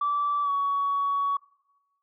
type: tone with pitch glide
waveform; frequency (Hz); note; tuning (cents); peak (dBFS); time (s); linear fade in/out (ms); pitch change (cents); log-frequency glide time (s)
sine; 1160 to 1125; D6 to C#6; -22 to +25; -22; 0.01-1.37; 5; -53; 0.43-0.5
effects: noise-tail reverb RT60 1.0 s tail -23 dB re dry + tanh soft clip ceiling -18 dBFS